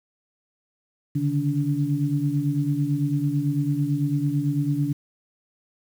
sine tone cluster, 140.4 / 149.4 / 287.9 Hz, C#3 / D3 / D4, +22 / +30 / -34 cents, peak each -25 dBFS, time 1.15-4.93 s, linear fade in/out 10 ms, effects 8-bit

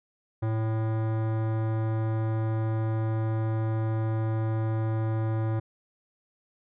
sine tone with hard clipping, 110.8 Hz, A2, 13 cents sharp, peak -27 dBFS, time 0.42-5.6 s, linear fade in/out 10 ms, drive 18 dB, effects resampled to 8000 Hz

